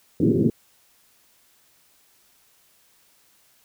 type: band-pass noise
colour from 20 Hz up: white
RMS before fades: -19 dBFS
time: 0.2-0.5 s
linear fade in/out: 2 ms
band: 100 to 400 Hz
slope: 48 dB/octave
effects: white hiss -60 dBFS RMS until 3.64 s